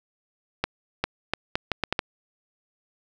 accelerating click train, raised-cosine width 0.3 ms, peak -7 dBFS, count 8, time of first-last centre 0.64-1.992 s, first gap 400 ms, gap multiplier 0.74, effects none

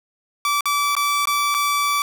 sawtooth tone with dropouts, 1157 Hz, D6, 26 cents flat, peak -14 dBFS, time 0.45-2.02 s, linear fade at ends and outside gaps 1 ms, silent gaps 0.608-0.656 / 0.952-0.966 / 1.255-1.272 / 1.543-1.547 s, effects none

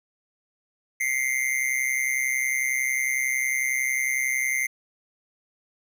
square tone with amplitude modulation, 2093 Hz, C7, in tune, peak -20 dBFS, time 1-4.67 s, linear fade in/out 10 ms, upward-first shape sine, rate 131 Hz, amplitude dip 80%, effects none

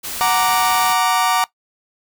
white noise, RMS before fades -27 dBFS, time 0.03-0.94 s, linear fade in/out 20 ms
40% pulse chord, Gb augmented, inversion none, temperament equal, 740 / 932.3 / 1174.7 Hz, Gb5 / Bb5 / D6, 0 / 0 / 0 cents, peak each -18 dBFS, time 0.21-1.44 s, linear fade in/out 0 ms
effects noise-tail reverb RT60 0.1 s tail -19 dB re dry

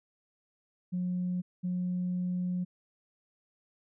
sine tone pair in turn, 180 / 180 Hz, F#3 / F#3, -47 / -47 cents, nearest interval unison, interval 0 cents, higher neither, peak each -28 dBFS, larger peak neither, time 0.92-1.42 / 1.63-2.65 s, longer second, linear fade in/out 20 ms, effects tanh soft clip ceiling -25 dBFS

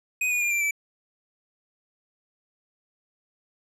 square tone with pitch steps, 2500 / 2453 / 2406 / 2361 / 2316 Hz, D#7 / D#7 / D7 / D7 / D7, +8 / -25 / +41 / +9 / -25 cents, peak -23 dBFS, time 0.21-0.71 s, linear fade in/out 5 ms, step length 100 ms, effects low-pass 12000 Hz 12 dB/octave

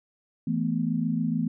sine chord, E suspended fourth, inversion none, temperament equal, 164.81 / 220 / 246.9 Hz, E3 / A3 / B3, 0 / 0 / 0 cents, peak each -28 dBFS, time 0.47-1.48 s, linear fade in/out 5 ms, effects none

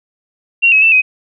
sine tone with pitch steps, 2748 / 2562 / 2662 / 2521 Hz, F7 / E7 / E7 / D#7, -29 / -50 / +16 / +22 cents, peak -6 dBFS, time 0.62-1.02 s, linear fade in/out 20 ms, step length 100 ms, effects none

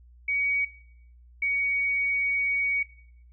sine tone pair in turn, 2255 / 2246 Hz, C#7 / C#7, +29 / +22 cents, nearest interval unison, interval 7 cents, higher first, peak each -24 / -23 dBFS, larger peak second, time 0.28-0.65 / 1.42-2.83 s, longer second, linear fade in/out 5 ms, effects noise-tail reverb RT60 0.7 s tail -17 dB re dry + added 60 Hz sine -50 dBFS peak until 3.32 s

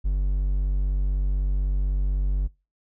triangle tone, 48 Hz, G1, 36 cents flat, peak -18 dBFS, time 0.04-2.48 s, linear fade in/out 20 ms, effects noise-tail reverb RT60 0.3 s tail -25 dB re dry

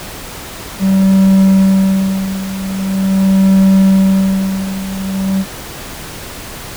triangle tone with tremolo, 192.3 Hz, G3, 33 cents flat, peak -3 dBFS, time 0.79-5.45 s, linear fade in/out 50 ms, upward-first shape sine, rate 0.43 Hz, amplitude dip 80%, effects pink hiss -28 dBFS RMS until 6.76 s

